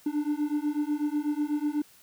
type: beating tone pair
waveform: triangle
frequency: 292.6 / 300.7 Hz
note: D4 / D4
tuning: -6 / +41 cents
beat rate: 8.1 Hz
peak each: -27 dBFS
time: 0.06-1.82 s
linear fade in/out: 5 ms
effects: white hiss -57 dBFS RMS until 2.02 s

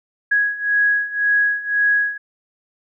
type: beating tone pair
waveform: sine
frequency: 1661.2 / 1663.1 Hz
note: G#6 / G#6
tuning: 0 / +2 cents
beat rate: 1.9 Hz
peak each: -20 / -17 dBFS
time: 0.31-2.18 s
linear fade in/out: 10 ms
effects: none

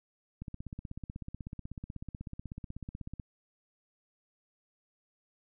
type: click train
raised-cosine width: 5 ms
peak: -28 dBFS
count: 46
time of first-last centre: 0.42-3.198 s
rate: 16.2 Hz
effects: none

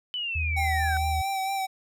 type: linear sweep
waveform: sine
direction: down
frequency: 3016 to 1500 Hz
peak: -28 dBFS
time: 0.14-0.97 s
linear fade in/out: 0 ms
type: tone with pitch glide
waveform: sine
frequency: 78.8 to 78.12 Hz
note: D#2 to D#2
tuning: +23 to +8 cents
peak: -26 dBFS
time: 0.35-1.22 s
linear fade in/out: 10 ms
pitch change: -15 cents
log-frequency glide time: 0.55-1.1 s
type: tone with vibrato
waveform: square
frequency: 774 Hz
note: G5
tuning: 22 cents flat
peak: -27 dBFS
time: 0.56-1.67 s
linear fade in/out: 20 ms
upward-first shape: sine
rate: 4.4 Hz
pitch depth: 27 cents each way
effects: none

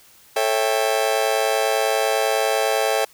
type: chord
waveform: 40% pulse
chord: A dominant seventh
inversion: none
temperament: just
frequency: 440 / 550 / 660 / 792 Hz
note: A4 / C#5 / E5 / G5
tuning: 0 / -14 / +2 / +18 cents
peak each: -23 dBFS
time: 0.36-3.05 s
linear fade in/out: 5 ms
effects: white hiss -51 dBFS RMS until 3.13 s

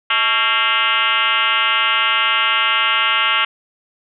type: tone with frequency modulation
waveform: sine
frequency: 2093 Hz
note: C7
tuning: in tune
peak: -13 dBFS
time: 0.1-3.45 s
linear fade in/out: 5 ms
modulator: 244 Hz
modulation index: 4.3
effects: none

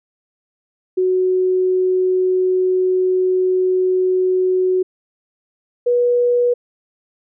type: tone pair in turn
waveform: sine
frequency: 370 / 485.9 Hz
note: F#4 / B4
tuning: 0 / -28 cents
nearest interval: perfect fourth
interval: 472 cents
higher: second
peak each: -13 / -12 dBFS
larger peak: second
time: 0.97-4.83 / 5.86-6.54 s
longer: first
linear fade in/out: 10 ms
effects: none

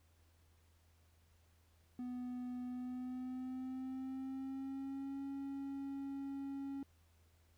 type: tone with pitch glide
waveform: triangle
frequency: 248.2 to 275.4 Hz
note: B3 to C#4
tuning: +9 to -11 cents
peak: -39 dBFS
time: 1.99-6.83 s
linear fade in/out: 2 ms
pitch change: +180 cents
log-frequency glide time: 2.65-5.23 s
effects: added 82 Hz sine -68 dBFS peak until 7.57 s + pink hiss -75 dBFS RMS until 7.57 s

